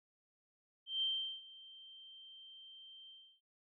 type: tone with ADSR envelope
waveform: sine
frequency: 3136 Hz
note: G7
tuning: in tune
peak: -32 dBFS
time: 0.86-3.41 s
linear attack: 160 ms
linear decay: 390 ms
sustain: -21 dB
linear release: 320 ms
effects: none